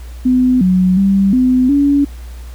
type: tone with pitch steps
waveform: sine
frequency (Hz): 253.3 / 184.3 / 195.5 / 254.3 / 283.7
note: B3 / F#3 / G3 / C4 / C#4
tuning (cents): +44 / -7 / -4 / -49 / +40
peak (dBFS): -8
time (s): 0.25-2.05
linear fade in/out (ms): 10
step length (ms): 360
effects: added 60 Hz sine -27 dBFS peak until 2.54 s + pink hiss -43 dBFS RMS until 2.54 s